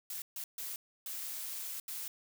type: noise bursts at uneven times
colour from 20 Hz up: blue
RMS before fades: -41 dBFS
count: 5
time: 0.1-0.22 / 0.36-0.44 / 0.58-0.76 / 1.06-1.8 / 1.88-2.08 s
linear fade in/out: 2 ms
effects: none